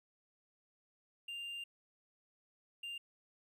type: tone bursts at uneven times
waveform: triangle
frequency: 2794 Hz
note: F7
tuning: in tune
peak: -40 dBFS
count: 2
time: 1.28-1.64 / 2.83-2.98 s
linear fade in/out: 5 ms
effects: none